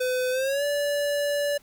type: tone with pitch glide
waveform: square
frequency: 506 to 577.9 Hz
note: B4 to D5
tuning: +42 to -28 cents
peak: -24 dBFS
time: 0-1.58 s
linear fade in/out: 10 ms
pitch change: +230 cents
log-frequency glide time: 0.31-0.64 s
effects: pink hiss -58 dBFS RMS until 1.62 s